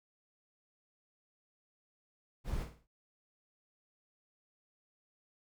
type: noise with echo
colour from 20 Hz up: brown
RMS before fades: -36 dBFS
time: 2.44-2.67 s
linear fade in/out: 50 ms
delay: 51 ms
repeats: 4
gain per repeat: -8 dB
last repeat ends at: 2.874 s
effects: none